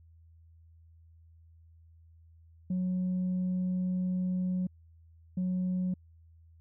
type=tone bursts at uneven times; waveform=sine; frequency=183.1 Hz; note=F#3; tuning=18 cents flat; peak=-26 dBFS; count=2; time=2.7-4.67 / 5.37-5.94 s; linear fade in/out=5 ms; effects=tanh soft clip ceiling -26 dBFS + added 82 Hz sine -55 dBFS peak until 6.6 s